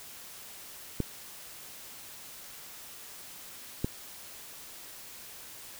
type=clicks; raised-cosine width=3 ms; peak=-15 dBFS; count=2; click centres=1.003 / 3.845 s; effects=white hiss -47 dBFS RMS until 5.79 s